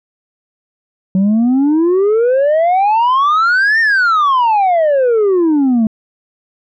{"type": "exponential two-way sweep", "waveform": "sine", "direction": "up then down", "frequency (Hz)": [185, 1849, 214.1], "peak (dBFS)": -6, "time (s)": [1.15, 5.87], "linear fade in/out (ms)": 2, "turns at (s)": 3.8, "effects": ["tanh soft clip ceiling -8 dBFS"]}